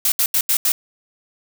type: noise bursts at uneven times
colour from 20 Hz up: blue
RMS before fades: -17 dBFS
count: 5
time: 0.05-0.12 / 0.19-0.26 / 0.34-0.41 / 0.49-0.57 / 0.65-0.72 s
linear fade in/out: 2 ms
effects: none